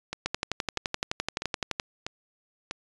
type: two click trains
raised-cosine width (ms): 0.2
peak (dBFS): -10 / -15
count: 19 / 5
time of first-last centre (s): 0.26-1.798 / 0.13-2.711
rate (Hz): 11.7 / 1.55
effects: resampled to 22050 Hz